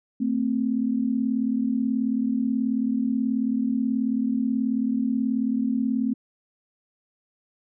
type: tone pair together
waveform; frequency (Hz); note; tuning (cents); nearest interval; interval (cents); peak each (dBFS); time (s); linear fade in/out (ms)
sine; 223.8 / 262.3; A3 / C4; +30 / +4; minor third; 274; -24; 0.2-6.14; 10
effects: none